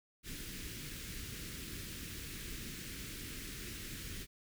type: band-stop noise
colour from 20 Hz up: pink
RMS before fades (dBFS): -45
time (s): 0.23-4.27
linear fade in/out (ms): 50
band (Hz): 380 to 1600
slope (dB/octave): 24
effects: none